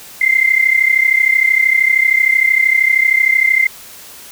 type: tone pair together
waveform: sine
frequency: 2070 / 2103 Hz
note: C7 / C7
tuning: -19 / +8 cents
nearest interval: unison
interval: 27 cents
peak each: -12 dBFS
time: 0.21-3.67 s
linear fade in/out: 5 ms
effects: white hiss -36 dBFS RMS until 4.31 s